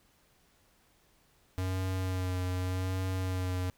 square tone with vibrato, 92.5 Hz, F#2, in tune, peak -31 dBFS, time 1.58-3.7 s, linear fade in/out 0 ms, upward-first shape sine, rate 0.85 Hz, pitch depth 22 cents each way, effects pink hiss -67 dBFS RMS until 3.77 s

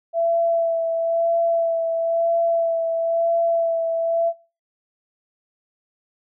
sine tone with vibrato, 667 Hz, E5, 20 cents sharp, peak -17 dBFS, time 0.13-4.33 s, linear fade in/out 50 ms, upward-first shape sine, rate 1 Hz, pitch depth 16 cents each way, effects noise-tail reverb RT60 0.3 s tail -17 dB re dry

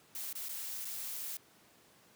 blue noise with dropouts, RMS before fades -41 dBFS, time 0.15-1.37 s, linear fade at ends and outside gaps 2 ms, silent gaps 0.329-0.352 / 0.486-0.492 / 0.847-0.852 s, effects pink hiss -63 dBFS RMS until 2.15 s + high-pass 150 Hz 12 dB/octave

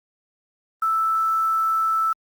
sine tone with quantisation, 1318.5 Hz, E6, in tune, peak -18 dBFS, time 0.82-2.13 s, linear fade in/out 5 ms, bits 7, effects Opus 32 kbps

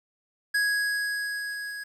square tone with level ramp, 1661.2 Hz, G#6, in tune, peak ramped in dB -22 to -35 dBFS, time 0.54-1.84 s, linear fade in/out 10 ms, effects low-pass 11000 Hz 12 dB/octave + 9-bit

